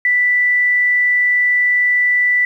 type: tone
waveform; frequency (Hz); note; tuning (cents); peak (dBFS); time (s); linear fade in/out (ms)
sine; 1975.5; B6; 0; -11; 0.05-2.45; 2
effects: 8-bit